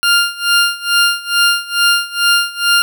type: tone with tremolo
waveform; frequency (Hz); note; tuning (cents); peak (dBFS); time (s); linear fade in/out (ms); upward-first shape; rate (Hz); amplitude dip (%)
20% pulse; 1400; F6; +4; -3; 0.03-2.82; 0; sine; 2.3; 90
effects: none